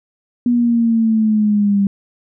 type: linear sweep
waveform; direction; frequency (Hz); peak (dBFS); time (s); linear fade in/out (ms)
sine; down; 243.4 to 197.2; -11; 0.46-1.87; 2
effects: none